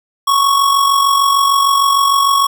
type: tone with amplitude modulation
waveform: square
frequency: 1108.7 Hz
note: C#6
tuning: in tune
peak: -8 dBFS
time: 0.27-2.47 s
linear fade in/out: 10 ms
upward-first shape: sine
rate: 46.6 Hz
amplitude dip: 50%
effects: none